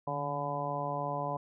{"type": "harmonic tone with a mistuned harmonic", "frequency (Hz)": 143.2, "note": "D3", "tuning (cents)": -43, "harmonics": [1, 2, 3, 4, 5, 6, 7], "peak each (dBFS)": [-39, -44, -44, -38, -38, -41, -37], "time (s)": [0.07, 1.37], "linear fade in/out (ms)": 5, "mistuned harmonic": 1, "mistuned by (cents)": 61, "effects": []}